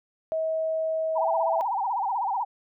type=tone with pitch glide; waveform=sine; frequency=640 to 656.9 Hz; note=D#5 to E5; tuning=+49 to -6 cents; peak=-24 dBFS; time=0.32-1.61 s; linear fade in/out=0 ms; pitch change=+45 cents; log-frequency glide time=1.14-1.29 s
type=tone with vibrato; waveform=sine; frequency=867 Hz; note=A5; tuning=26 cents flat; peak=-24 dBFS; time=1.15-2.45 s; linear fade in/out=20 ms; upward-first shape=sine; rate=16 Hz; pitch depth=220 cents each way
effects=none